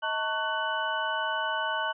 sine tone cluster, 634 / 898 / 1112 / 1498 / 2977 Hz, D#5 / A5 / C#6 / F#6 / F#7, +32 / +35 / +5 / +21 / +10 cents, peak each -35 / -32 / -35 / -31 / -36 dBFS, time 0.02-1.93 s, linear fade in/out 20 ms, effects none

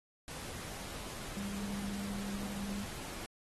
sine tone in noise, 200.4 Hz, G3, 38 cents sharp, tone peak -38 dBFS, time 1.37-2.84 s, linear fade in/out 0 ms, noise pink, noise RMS -45 dBFS, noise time 0.28-3.26 s, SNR +4 dB, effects AAC 32 kbps

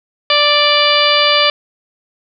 harmonic tone, 587.3 Hz, D5, in tune, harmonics 1 / 2 / 3 / 4 / 5 / 6 / 7 / 8, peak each -16 / -16 / -21 / -17 / -16 / -17 / -22 / -18 dBFS, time 0.3-1.5 s, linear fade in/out 2 ms, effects none

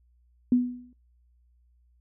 sine tone with exponential decay, 246.9 Hz, B3, in tune, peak -15 dBFS, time 0.52-0.93 s, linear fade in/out 2 ms, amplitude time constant 89 ms, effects noise-tail reverb RT60 0.2 s tail -18 dB re dry + added 60 Hz sine -60 dBFS peak until 2 s

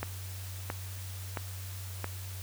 click train, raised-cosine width 0.5 ms, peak -18 dBFS, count 4, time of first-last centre 0.03-2.043 s, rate 1.49 Hz, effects added 94 Hz sine -39 dBFS peak until 2.42 s + white hiss -47 dBFS RMS until 2.42 s

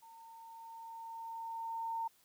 sine tone with level ramp, 911 Hz, A#5, 40 cents flat, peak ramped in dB -54 to -34 dBFS, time 0.02-2.08 s, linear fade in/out 10 ms, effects white hiss -69 dBFS RMS until 2.24 s

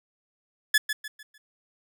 sawtooth tone with echo, 1715 Hz, A6, 45 cents flat, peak -13 dBFS, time 0.74-0.78 s, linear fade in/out 5 ms, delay 150 ms, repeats 4, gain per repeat -9 dB, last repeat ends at 1.38 s, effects none

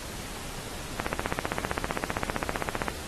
click train, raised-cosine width 0.5 ms, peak -11 dBFS, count 30, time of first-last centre 1-2.883 s, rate 15.4 Hz, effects pink hiss -39 dBFS RMS until 3.07 s + AAC 32 kbps

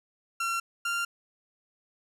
30% pulse tone pair in turn, 1364 / 1389.4 Hz, F6 / F6, -41 / -9 cents, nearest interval unison, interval 32 cents, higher second, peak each -25 dBFS, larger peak neither, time 0.4-0.6 / 0.85-1.05 s, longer neither, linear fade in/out 5 ms, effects low-pass 12000 Hz 12 dB/octave + 11-bit

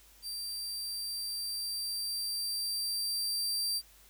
sawtooth tone with level ramp, 4699 Hz, D8, in tune, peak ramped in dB -34 to -27 dBFS, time 0.22-3.82 s, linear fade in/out 50 ms, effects added 50 Hz sine -62 dBFS peak until 4.09 s + white hiss -60 dBFS RMS until 4.09 s

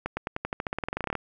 accelerating click train, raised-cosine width 0.5 ms, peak -14 dBFS, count 20, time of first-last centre 0.06-1.153 s, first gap 110 ms, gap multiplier 0.92, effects none

